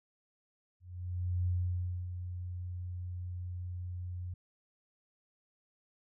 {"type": "tone with ADSR envelope", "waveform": "sine", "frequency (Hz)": 89.5, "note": "F2", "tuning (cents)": 43, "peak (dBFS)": -28, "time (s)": [0.8, 4.34], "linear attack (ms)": 670, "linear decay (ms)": 600, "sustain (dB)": -9, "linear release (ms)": 5, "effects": []}